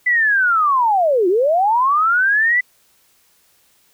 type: linear two-way sweep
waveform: sine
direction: down then up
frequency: 2010 to 341.1 to 2010 Hz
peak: -12 dBFS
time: 0.06-2.61 s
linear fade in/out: 10 ms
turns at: 1.28 s
effects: white hiss -57 dBFS RMS until 3.93 s